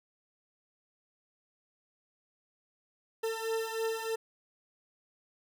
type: beating tone pair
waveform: 40% pulse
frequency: 447.4 / 450.6 Hz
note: A4 / A4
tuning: +29 / +41 cents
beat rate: 3.2 Hz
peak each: -33 / -35 dBFS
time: 3.23-4.16 s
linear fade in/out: 10 ms
effects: none